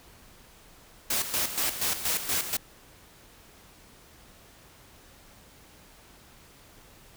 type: noise with tremolo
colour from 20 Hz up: white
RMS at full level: -27 dBFS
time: 1.1-2.57 s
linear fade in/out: 5 ms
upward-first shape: square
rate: 4.2 Hz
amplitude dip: 65%
effects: pink hiss -54 dBFS RMS until 7.16 s